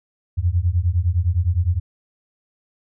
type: beating tone pair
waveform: sine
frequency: 83 / 92.8 Hz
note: E2 / F#2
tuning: +12 / +6 cents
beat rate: 9.8 Hz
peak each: -19 dBFS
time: 0.37-1.8 s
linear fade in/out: 20 ms
effects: none